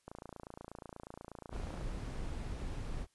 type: click train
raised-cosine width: 1 ms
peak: -32 dBFS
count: 50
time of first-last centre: 0.08-1.811 s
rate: 28.3 Hz
type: noise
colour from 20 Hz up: brown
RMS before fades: -40 dBFS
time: 1.5-3.07 s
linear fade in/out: 50 ms
effects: white hiss -75 dBFS RMS until 3.14 s + resampled to 24000 Hz